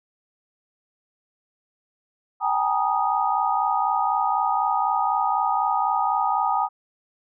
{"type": "tone cluster", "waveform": "sine", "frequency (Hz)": [775, 839, 943, 1241], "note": ["G5", "G#5", "A#5", "D#6"], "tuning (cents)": [-20, 17, 20, -5], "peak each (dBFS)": -25, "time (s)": [2.4, 6.69], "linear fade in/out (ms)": 50, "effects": []}